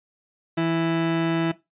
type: tone pair together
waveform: 30% pulse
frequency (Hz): 165 / 330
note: E3 / E4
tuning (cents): +2 / +2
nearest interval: octave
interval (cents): 1200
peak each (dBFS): -22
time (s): 0.57-1.52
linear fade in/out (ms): 10
effects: noise-tail reverb RT60 0.2 s tail -17 dB re dry + resampled to 8000 Hz

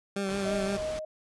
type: tone with vibrato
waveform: 20% pulse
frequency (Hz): 196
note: G3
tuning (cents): 0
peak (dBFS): -24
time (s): 0.16-0.77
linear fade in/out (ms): 5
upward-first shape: sine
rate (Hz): 5.8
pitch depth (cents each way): 32
type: clicks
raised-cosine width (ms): 0.5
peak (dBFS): -31 / -24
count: 2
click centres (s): 0.268 / 0.291
type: low-pass noise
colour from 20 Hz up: pink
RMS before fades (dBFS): -41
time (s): 0.3-0.99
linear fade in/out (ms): 0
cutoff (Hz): 8100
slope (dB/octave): 12
type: tone with tremolo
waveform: sine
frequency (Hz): 622.3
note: D#5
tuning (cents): 0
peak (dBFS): -29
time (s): 0.45-1.05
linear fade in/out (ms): 5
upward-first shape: triangle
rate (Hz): 3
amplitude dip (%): 50
effects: resampled to 24000 Hz

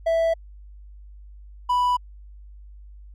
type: tone pair in turn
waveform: triangle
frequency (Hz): 659 / 987.4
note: E5 / B5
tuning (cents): -1 / -1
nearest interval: perfect fifth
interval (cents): 700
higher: second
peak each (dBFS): -16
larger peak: neither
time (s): 0.06-0.34 / 1.69-1.97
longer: neither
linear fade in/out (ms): 10
effects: added 50 Hz sine -41 dBFS peak until 3.14 s

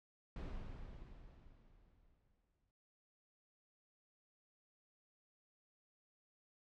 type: noise with exponential decay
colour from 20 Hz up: brown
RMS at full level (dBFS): -43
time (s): 0.36-2.71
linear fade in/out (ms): 2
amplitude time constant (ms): 510
effects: noise-tail reverb RT60 0.9 s tail -26 dB re dry + low-pass 4000 Hz 12 dB/octave

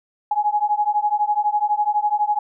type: beating tone pair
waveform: sine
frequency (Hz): 830.6 / 842.6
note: G#5 / G#5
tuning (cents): 0 / +25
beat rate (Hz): 12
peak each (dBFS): -20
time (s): 0.31-2.39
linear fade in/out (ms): 5
effects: none

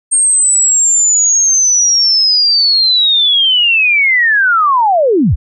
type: linear sweep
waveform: sine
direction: down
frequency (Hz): 8610 to 40.53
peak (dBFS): -7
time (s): 0.11-5.36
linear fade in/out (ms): 20
effects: none

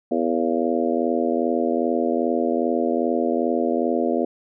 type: harmonic tone with a mistuned harmonic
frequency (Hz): 82.5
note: E2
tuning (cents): +2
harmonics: 3 / 4 / 5 / 6 / 7 / 8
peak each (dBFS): -24 / -25 / -26 / -27 / -27 / -28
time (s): 0.11-4.25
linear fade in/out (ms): 5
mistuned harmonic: 8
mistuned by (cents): +73
effects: none

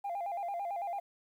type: tone with vibrato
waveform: sine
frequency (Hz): 745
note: F#5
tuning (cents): +12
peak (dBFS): -32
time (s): 0.04-1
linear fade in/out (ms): 10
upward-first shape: square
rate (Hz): 9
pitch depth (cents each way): 130
effects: tanh soft clip ceiling -32 dBFS + 11-bit

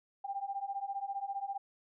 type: beating tone pair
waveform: sine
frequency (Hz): 784 / 799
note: G5 / G5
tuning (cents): 0 / +33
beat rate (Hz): 15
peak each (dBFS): -39 / -38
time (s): 0.24-1.58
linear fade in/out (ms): 10
effects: none

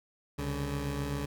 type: tone pair together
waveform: 20% pulse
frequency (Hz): 67.3 / 142.4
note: C2 / C#3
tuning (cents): +49 / +47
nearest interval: octave + minor second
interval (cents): 1298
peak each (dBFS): -31 / -29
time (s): 0.38-1.26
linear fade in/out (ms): 10
effects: none

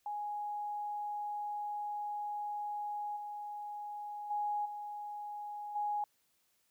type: tone with level steps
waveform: sine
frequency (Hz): 830.6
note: G#5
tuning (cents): 0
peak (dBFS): -36 / -40 / -32 / -40 / -32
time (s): 0.06-6.04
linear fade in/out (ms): 2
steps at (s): 3.16 / 4.3 / 4.65 / 5.75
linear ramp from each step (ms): 10
effects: white hiss -75 dBFS RMS until 6.7 s

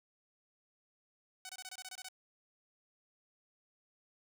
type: tone bursts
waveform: 5% pulse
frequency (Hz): 748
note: F#5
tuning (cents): +19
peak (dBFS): -33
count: 10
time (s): 1.45-2.086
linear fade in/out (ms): 2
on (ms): 42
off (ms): 24
effects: none

